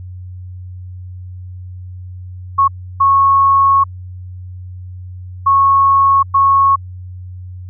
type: tone bursts at uneven times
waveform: sine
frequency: 1100 Hz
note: C#6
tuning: 14 cents flat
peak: -7 dBFS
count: 4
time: 2.58-2.68 / 3-3.84 / 5.46-6.23 / 6.34-6.76 s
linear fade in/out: 10 ms
effects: added 91 Hz sine -27 dBFS peak until 7.69 s